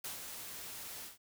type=noise with ADSR envelope; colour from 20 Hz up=white; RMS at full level=-41 dBFS; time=0.04-1.18 s; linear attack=5 ms; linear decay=130 ms; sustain=-5 dB; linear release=150 ms; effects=none